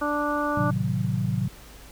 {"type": "harmonic tone", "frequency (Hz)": 293.7, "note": "D4", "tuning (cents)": 0, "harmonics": [1, 2, 3, 4, 5], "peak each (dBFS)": [-28, -29, -32, -28, -32], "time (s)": [0.01, 0.71], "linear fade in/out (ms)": 10}
{"type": "chord", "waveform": "sine", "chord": "A diminished seventh", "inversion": "none", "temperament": "equal", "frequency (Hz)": [110, 130.81, 155.56, 185], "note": ["A2", "C3", "Eb3", "Gb3"], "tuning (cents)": [0, 0, 0, 0], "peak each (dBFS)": [-28, -27, -31, -28], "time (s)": [0.57, 1.48], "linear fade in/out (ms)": 5}
{"effects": ["added 50 Hz sine -47 dBFS peak until 1.91 s", "pink hiss -48 dBFS RMS until 1.91 s"]}